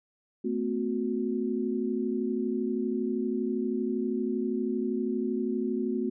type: tone cluster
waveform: sine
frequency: 222.2 / 254.8 / 365.5 Hz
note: A3 / C4 / F#4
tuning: +17 / -46 / -21 cents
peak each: -31 dBFS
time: 0.44-6.1 s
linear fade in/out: 10 ms
effects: none